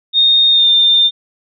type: tone with pitch glide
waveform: sine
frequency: 3687 to 3607 Hz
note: A#7 to A7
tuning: -20 to +42 cents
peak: -7 dBFS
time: 0.13-1.11 s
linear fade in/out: 50 ms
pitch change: -38 cents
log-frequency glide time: 0.5-0.68 s
effects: none